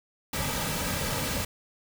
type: noise with comb filter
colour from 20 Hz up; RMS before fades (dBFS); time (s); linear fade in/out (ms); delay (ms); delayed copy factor
pink; -30; 0.33-1.45; 5; 2.8; -0.6
effects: none